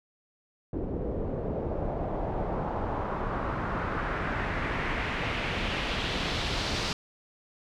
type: noise with low-pass filter sweep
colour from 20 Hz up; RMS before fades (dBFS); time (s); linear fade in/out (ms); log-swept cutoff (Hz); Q
pink; -31; 0.73-6.93; 2; 400 to 4800; 1.8
effects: none